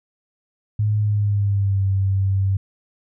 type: tone with pitch glide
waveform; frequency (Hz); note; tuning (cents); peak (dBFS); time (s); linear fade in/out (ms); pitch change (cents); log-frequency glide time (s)
sine; 105.7 to 96.93; G#2 to G2; +31 to -19; -16; 0.79-2.57; 5; -150; 0.98-1.85
effects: none